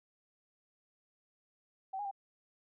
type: tone with pitch steps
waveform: sine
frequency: 767 / 823 / 788 Hz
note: G5 / G#5 / G5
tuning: -38 / -16 / +9 cents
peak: -36 dBFS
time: 1.93-2.113 s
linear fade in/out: 10 ms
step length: 61 ms
effects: none